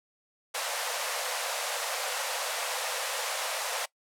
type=high-pass noise; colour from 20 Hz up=pink; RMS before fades=-32 dBFS; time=0.54-3.86 s; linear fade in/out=10 ms; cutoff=480 Hz; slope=96 dB/octave; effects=noise-tail reverb RT60 0.1 s tail -21 dB re dry + low-pass 12000 Hz 12 dB/octave